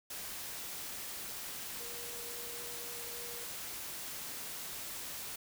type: tone in noise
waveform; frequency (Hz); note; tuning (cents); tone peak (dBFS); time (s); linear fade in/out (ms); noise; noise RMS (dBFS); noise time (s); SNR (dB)
sine; 475.8; A#4; +35; -51; 1.8-3.44; 5; white; -43; 0.1-5.36; -11
effects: none